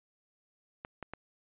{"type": "clicks", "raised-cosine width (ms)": 0.5, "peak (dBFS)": -25, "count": 3, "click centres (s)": [0.849, 1.027, 1.136], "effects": ["resampled to 8000 Hz"]}